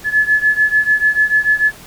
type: beating tone pair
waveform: sine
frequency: 1715 / 1721.8 Hz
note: A6 / A6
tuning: -45 / -38 cents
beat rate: 6.8 Hz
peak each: -13 / -15 dBFS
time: 0.04-1.72 s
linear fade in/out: 50 ms
effects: pink hiss -38 dBFS RMS until 1.86 s